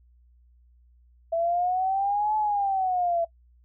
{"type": "exponential two-way sweep", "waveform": "sine", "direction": "up then down", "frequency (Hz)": [659.3, 863, 667], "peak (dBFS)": -22, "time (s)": [1.32, 3.25], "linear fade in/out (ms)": 10, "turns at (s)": 2.36, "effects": ["noise-tail reverb RT60 0.1 s tail -20 dB re dry", "added 60 Hz sine -55 dBFS peak until 3.64 s"]}